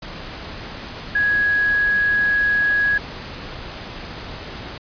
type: tone in noise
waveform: sine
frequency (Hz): 1665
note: G#6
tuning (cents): +4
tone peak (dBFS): -15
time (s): 1.15-2.98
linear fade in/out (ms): 5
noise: pink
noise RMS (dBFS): -33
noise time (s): 0.02-4.78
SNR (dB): +15
effects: resampled to 11025 Hz